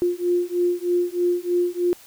sine beating tone pair, 351.2 / 354.4 Hz, F4 / F4, +10 / +25 cents, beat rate 3.2 Hz, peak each -22 dBFS, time 0.02-1.93 s, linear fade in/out 0 ms, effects white hiss -48 dBFS RMS until 2.06 s

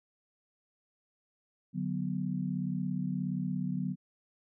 sine chord, B minor, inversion first, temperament just, 148.16 / 185.21 / 246.9 Hz, D3 / F#3 / B3, +16 / +2 / 0 cents, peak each -36 / -33 / -37 dBFS, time 1.73-3.96 s, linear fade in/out 50 ms, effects none

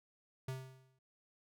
square tone with exponential decay, 131.1 Hz, C3, 4 cents sharp, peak -38 dBFS, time 0.48-0.99 s, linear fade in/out 5 ms, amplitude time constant 110 ms, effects none

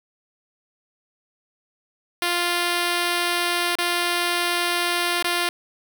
5% pulse tone with dropouts, 349.2 Hz, F4, in tune, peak -9 dBFS, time 2.22-5.49 s, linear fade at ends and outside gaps 1 ms, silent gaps 3.754-3.786 / 5.225-5.244 s, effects none

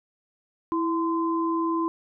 sine tone pair together, 329.6 / 1030.8 Hz, E4 / C6, 0 / -26 cents, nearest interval octave + minor sixth, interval 1974 cents, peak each -24 / -27 dBFS, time 0.72-1.88 s, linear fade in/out 0 ms, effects none

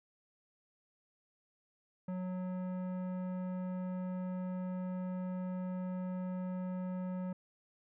triangle tone with tanh clipping, 183.5 Hz, F#3, 14 cents flat, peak -38 dBFS, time 2.08-7.33 s, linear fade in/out 5 ms, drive 18 dB, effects none

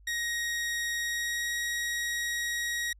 sawtooth tone with pitch glide, 1882 to 1895.1 Hz, A#6 to A#6, +16 to +28 cents, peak -26 dBFS, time 0.07-2.93 s, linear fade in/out 5 ms, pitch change +12 cents, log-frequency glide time 0.95-1.54 s, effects added 50 Hz sine -53 dBFS peak until 2.99 s + low-pass 12000 Hz 12 dB/octave

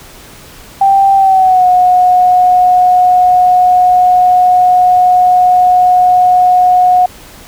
sine tone with pitch glide, 784 to 727.3 Hz, G5 to F#5, 0 to -30 cents, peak -4 dBFS, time 0.81-7.06 s, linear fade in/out 5 ms, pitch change -130 cents, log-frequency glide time 1.15-1.66 s, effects pink hiss -35 dBFS RMS until 7.47 s

